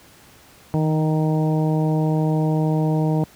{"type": "harmonic tone with a mistuned harmonic", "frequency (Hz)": 155.56, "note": "D#3", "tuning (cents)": 0, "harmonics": [1, 2, 3, 4, 5, 6], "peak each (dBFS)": [-18, -24, -28, -30, -32, -34], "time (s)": [0.74, 3.24], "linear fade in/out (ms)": 0, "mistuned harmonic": 1, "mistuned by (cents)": 23, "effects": ["pink hiss -49 dBFS RMS until 3.35 s", "high-pass 60 Hz 12 dB/octave"]}